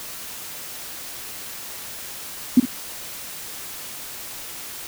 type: tone with echo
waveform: sine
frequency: 250 Hz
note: B3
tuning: 21 cents sharp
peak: -7 dBFS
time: 2.57-2.6 s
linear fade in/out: 5 ms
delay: 55 ms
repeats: 1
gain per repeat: -13 dB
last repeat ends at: 2.655 s
effects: white hiss -35 dBFS RMS until 4.87 s